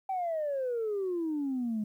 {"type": "exponential sweep", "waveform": "sine", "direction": "down", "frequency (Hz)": [780, 207.7], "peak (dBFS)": -28, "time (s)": [0.09, 1.84], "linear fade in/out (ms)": 5, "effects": ["tanh soft clip ceiling -26 dBFS", "11-bit"]}